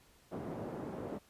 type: band-pass noise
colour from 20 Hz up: pink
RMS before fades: -42 dBFS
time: 0.31-1.19 s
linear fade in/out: 20 ms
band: 170 to 630 Hz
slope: 12 dB/octave
effects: pink hiss -65 dBFS RMS until 1.29 s + resampled to 32000 Hz